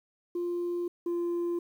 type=tone pair in turn; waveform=sine; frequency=349.2 / 345.4 Hz; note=F4 / F4; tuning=0 / -19 cents; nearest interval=unison; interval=19 cents; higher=first; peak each=-27 / -25 dBFS; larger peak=second; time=0.35-0.88 / 1.06-1.59 s; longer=neither; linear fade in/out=5 ms; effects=tanh soft clip ceiling -27 dBFS + 10-bit